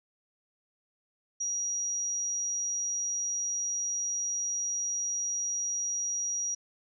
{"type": "tone", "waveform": "sine", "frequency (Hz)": 5750, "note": "F8", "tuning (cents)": 50, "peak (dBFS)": -29, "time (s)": [1.4, 6.55], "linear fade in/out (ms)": 10, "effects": []}